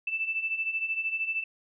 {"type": "beating tone pair", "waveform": "sine", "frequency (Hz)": [2637, 2650], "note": ["E7", "E7"], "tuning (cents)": [0, 9], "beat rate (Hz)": 13, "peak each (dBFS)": [-34, -29], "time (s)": [0.07, 1.44], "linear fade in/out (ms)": 5, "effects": []}